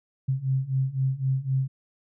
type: beating tone pair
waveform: sine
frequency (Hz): 130.81 / 134.71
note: C3 / C#3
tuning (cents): 0 / -49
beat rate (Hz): 3.9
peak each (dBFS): -27 / -25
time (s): 0.28-1.68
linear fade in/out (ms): 10
effects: none